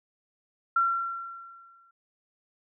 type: tone with exponential decay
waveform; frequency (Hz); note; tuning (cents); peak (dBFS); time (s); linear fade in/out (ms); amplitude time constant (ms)
sine; 1364; F6; -41; -19; 0.76-1.91; 5; 250
effects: none